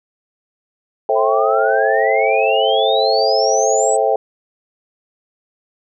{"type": "chord", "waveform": "sine", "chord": "A minor seventh", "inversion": "none", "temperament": "equal with one note detuned", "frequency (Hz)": [440, 534.9, 659.3, 784], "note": ["A4", "C5", "E5", "G5"], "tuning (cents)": [0, 38, 0, 0], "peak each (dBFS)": -18, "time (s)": [1.09, 4.16], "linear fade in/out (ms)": 2}
{"type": "exponential sweep", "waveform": "sine", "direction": "up", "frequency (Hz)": [990, 8120], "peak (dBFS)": -20, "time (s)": [1.15, 3.97], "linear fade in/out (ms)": 20}
{"effects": []}